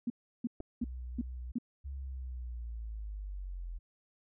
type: tone bursts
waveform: sine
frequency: 237.9 Hz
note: A#3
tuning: 35 cents sharp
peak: -30 dBFS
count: 5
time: 0.07-1.585 s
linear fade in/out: 5 ms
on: 31 ms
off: 340 ms
type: clicks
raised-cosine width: 2 ms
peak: -30 dBFS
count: 2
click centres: 0.603 / 0.606 s
type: tone with vibrato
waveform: sine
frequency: 61.9 Hz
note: B1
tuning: 5 cents sharp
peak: -39 dBFS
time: 0.82-1.52 s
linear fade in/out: 10 ms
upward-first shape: square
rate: 2.7 Hz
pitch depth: 19 cents each way
type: linear sweep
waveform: sine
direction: down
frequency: 69.3 to 41.77 Hz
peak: -38 dBFS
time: 1.84-3.79 s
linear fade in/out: 20 ms
effects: none